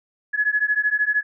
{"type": "beating tone pair", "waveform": "sine", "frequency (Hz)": [1689, 1702], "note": ["G#6", "G#6"], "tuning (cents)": [29, 42], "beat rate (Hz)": 13, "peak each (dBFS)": [-21, -21], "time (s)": [0.33, 1.23], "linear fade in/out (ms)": 20, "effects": []}